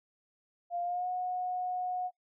sine tone with pitch glide, 698.5 to 728.6 Hz, F5 to F#5, 0 to -27 cents, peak -31 dBFS, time 0.7-2.11 s, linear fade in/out 50 ms, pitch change +73 cents, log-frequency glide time 0.82-1.08 s, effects noise-tail reverb RT60 0.1 s tail -23 dB re dry

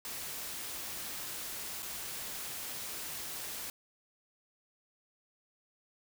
white noise with dropouts, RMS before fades -41 dBFS, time 0.05-3.7 s, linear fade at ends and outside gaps 1 ms, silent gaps 1.823-1.828 s, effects none

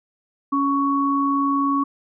sine tone pair together, 278.8 / 1115.2 Hz, C#4 / C#6, +10 / +10 cents, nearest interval 2 octaves, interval 2400 cents, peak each -20 dBFS, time 0.52-1.84 s, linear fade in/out 10 ms, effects none

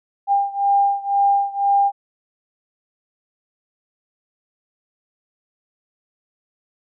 sine beating tone pair, 799 / 801 Hz, G5 / G5, +33 / +37 cents, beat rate 2 Hz, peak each -17 / -19 dBFS, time 0.27-1.92 s, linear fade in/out 50 ms, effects none

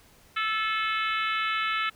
harmonic tone with a mistuned harmonic, 434 Hz, A4, 24 cents flat, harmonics 3 / 4 / 5 / 6 / 7 / 8 / 9, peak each -28 / -33 / -33 / -34 / -36 / -39 / -42 dBFS, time 0.36-1.9 s, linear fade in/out 10 ms, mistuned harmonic 3, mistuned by +23 cents, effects pink hiss -57 dBFS RMS until 1.95 s

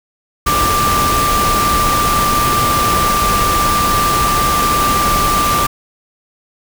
sine tone in noise, 1182 Hz, D6, 11 cents sharp, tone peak -13 dBFS, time 0.46-5.67 s, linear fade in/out 10 ms, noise pink, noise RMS -17 dBFS, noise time 0.46-5.67 s, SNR +1 dB, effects none

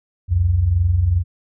sine tone pair together, 67.05 / 89.5 Hz, C2 / F2, +43 / +43 cents, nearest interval perfect fourth, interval 500 cents, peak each -21 / -14 dBFS, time 0.28-1.24 s, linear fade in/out 50 ms, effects none

